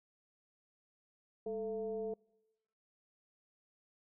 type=tone with frequency modulation; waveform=sine; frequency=440 Hz; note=A4; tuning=in tune; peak=-36 dBFS; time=1.46-2.14 s; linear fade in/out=5 ms; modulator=237 Hz; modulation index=0.6; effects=noise-tail reverb RT60 1.0 s tail -26 dB re dry